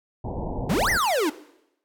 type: low-pass noise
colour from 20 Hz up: pink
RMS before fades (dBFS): -30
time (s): 0.24-0.98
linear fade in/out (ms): 10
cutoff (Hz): 950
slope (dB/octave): 96
type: exponential two-way sweep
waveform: square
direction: up then down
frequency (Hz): 131.8 to 2093 to 275.2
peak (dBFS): -21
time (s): 0.69-1.3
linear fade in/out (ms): 10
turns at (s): 0.9
effects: noise-tail reverb RT60 0.8 s tail -17 dB re dry